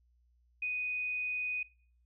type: tone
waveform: sine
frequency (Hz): 2489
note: D#7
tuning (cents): 0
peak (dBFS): -32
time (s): 0.62-1.63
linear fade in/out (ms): 5
effects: noise-tail reverb RT60 0.5 s tail -21 dB re dry + added 60 Hz sine -66 dBFS peak until 2.05 s